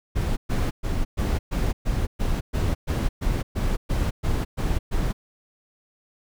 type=noise bursts; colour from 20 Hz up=brown; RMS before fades=-23 dBFS; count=15; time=0.15-5.13 s; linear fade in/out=20 ms; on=220 ms; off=120 ms; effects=none